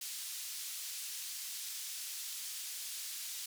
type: band-pass noise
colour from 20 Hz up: pink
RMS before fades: -43 dBFS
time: 0.01-3.46 s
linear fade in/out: 5 ms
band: 4300 to 16000 Hz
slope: 12 dB/octave
effects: none